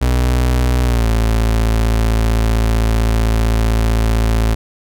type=tone with pitch glide; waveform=35% pulse; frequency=61.74 to 55.64 Hz; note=B1 to A1; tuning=0 to +20 cents; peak=-10 dBFS; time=0.01-4.55 s; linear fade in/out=10 ms; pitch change=-180 cents; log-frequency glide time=0.83-1.08 s; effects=none